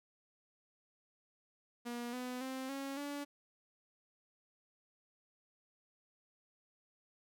sawtooth tone with pitch steps, 239.5 / 250.5 / 262.1 / 274.2 / 286.8 Hz, A#3 / B3 / C4 / C#4 / D4, +47 / +25 / +3 / -19 / -41 cents, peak -36 dBFS, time 1.85-3.25 s, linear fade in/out 20 ms, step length 280 ms, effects none

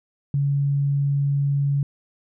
sine tone, 141 Hz, C#3, 30 cents sharp, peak -18 dBFS, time 0.34-1.83 s, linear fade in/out 2 ms, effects none

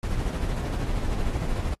brown noise with tremolo, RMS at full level -25 dBFS, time 0.03-1.74 s, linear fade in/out 2 ms, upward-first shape sine, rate 13 Hz, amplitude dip 40%, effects noise-tail reverb RT60 0.1 s tail -25 dB re dry + AAC 32 kbps

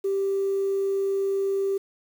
sine tone, 392 Hz, G4, in tune, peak -21 dBFS, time 0.04-1.78 s, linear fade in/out 10 ms, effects tanh soft clip ceiling -18 dBFS + 8-bit

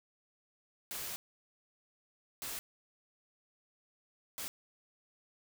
white noise bursts at uneven times, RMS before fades -41 dBFS, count 3, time 0.91-1.16 / 2.42-2.59 / 4.38-4.48 s, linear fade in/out 0 ms, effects none

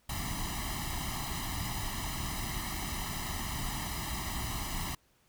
pink noise with comb filter, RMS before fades -36 dBFS, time 0.09-4.95 s, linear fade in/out 5 ms, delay 1 ms, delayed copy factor +0.95, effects pink hiss -69 dBFS RMS until 5.28 s

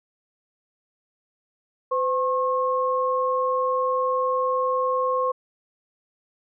sine tone pair together, 510.3 / 1080 Hz, C5 / C#6, -43 / -45 cents, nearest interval octave + minor second, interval 1298 cents, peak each -23 dBFS, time 1.91-5.32 s, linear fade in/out 10 ms, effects none

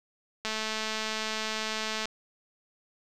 click train, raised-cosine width 0.2 ms, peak -15 dBFS, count 351, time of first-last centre 0.45-2.056 s, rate 218 Hz, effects none

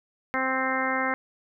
harmonic tone, 262 Hz, C4, 2 cents sharp, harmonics 1 / 2 / 3 / 4 / 5 / 6 / 7 / 8, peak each -32 / -32 / -32 / -32 / -32 / -32 / -32 / -32 dBFS, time 0.34-1.14 s, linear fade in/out 0 ms, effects none

